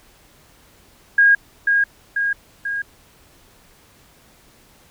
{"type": "tone with echo", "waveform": "sine", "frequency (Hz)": 1631, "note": "G#6", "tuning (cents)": -32, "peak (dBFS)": -9, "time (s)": [1.18, 1.35], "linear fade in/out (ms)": 5, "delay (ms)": 490, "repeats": 3, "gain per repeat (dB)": -4, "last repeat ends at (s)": 2.82, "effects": ["pink hiss -52 dBFS RMS until 4.9 s"]}